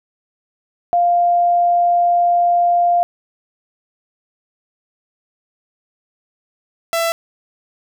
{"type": "tone pair in turn", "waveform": ["sine", "sawtooth"], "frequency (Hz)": [698.5, 667.6], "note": ["F5", "E5"], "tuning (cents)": [0, 22], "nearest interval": "minor second", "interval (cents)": 78, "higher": "first", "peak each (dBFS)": [-11, -12], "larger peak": "first", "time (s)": [[0.93, 3.03], [6.93, 7.12]], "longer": "first", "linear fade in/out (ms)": 0, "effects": []}